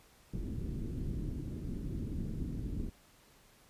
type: low-pass noise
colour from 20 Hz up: pink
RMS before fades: -38 dBFS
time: 0.33-2.9 s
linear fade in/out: 10 ms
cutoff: 310 Hz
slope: 24 dB/octave
effects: pink hiss -63 dBFS RMS until 3.69 s + resampled to 32000 Hz